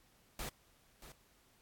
pink noise with echo, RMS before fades -42 dBFS, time 0.39-0.49 s, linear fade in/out 2 ms, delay 630 ms, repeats 1, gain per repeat -12 dB, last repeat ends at 1.12 s, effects pink hiss -69 dBFS RMS until 1.61 s + AAC 64 kbps

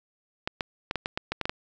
clicks, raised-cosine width 0.3 ms, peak -12 dBFS, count 10, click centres 0.475 / 0.608 / 0.911 / 0.957 / 1.059 / 1.175 / 1.32 / 1.413 / 1.455 / 1.495 s, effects resampled to 16000 Hz + 7-bit

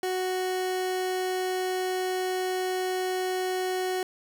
30% pulse tone, 370 Hz, F#4, in tune, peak -24 dBFS, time 0.03-4.03 s, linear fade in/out 2 ms, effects none

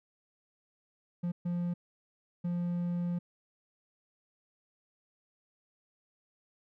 triangle tone bursts at uneven times, 174.61 Hz, F3, in tune, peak -28 dBFS, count 3, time 1.23-1.32 / 1.45-1.74 / 2.44-3.19 s, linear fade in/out 10 ms, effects none

